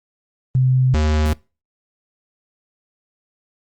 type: tone pair in turn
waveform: sine / square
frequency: 129 / 76.7 Hz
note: C3 / D#2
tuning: -24 / -24 cents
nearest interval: major sixth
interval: 900 cents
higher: first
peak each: -12 / -15 dBFS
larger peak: first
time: 0.55-0.94 / 0.94-1.33 s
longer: neither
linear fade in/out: 0 ms
effects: noise-tail reverb RT60 0.3 s tail -25 dB re dry + Opus 24 kbps